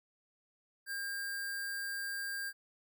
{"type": "tone with sample-and-hold", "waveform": "sine", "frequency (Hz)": 1607, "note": "G6", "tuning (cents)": 43, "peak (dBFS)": -36, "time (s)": [0.86, 2.53], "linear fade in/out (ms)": 50, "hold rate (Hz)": 6300, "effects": []}